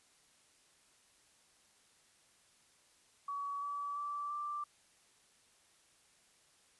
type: tone with pitch steps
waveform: sine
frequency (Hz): 1133 / 1147.5 / 1162.2 / 1177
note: C#6 / D6 / D6 / D6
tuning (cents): +37 / -40 / -18 / +3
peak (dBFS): -37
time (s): 3.28-4.64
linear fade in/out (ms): 5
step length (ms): 340
effects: white hiss -68 dBFS RMS until 6.79 s + resampled to 24000 Hz